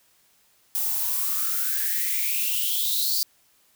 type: noise with high-pass filter sweep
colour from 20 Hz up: violet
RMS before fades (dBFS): -25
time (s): 0.75-3.23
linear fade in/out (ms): 0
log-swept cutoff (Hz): 760 to 4700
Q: 9.5
effects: white hiss -62 dBFS RMS until 3.75 s